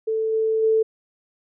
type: tone with level steps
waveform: sine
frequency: 441.8 Hz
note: A4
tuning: 7 cents sharp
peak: -20 / -18 / -15 dBFS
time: 0.07-0.83 s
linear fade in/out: 10 ms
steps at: 0.32 / 0.62 s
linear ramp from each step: 20 ms
effects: none